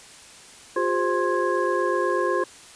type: tone cluster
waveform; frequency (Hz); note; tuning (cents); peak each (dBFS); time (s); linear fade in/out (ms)
sine; 355.4 / 403.6 / 521 / 1056 / 1657; F4 / G#4 / C5 / C6 / G#6; +30 / -49 / -7 / +16 / -4; -25 / -28 / -26 / -26 / -31; 0.76-2.44; 5
effects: white hiss -46 dBFS RMS until 2.75 s + resampled to 22050 Hz